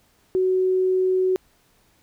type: tone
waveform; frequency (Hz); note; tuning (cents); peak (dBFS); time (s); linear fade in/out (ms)
sine; 372.5; F#4; +12; -17; 0.35-1.36; 0
effects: pink hiss -61 dBFS RMS until 2.02 s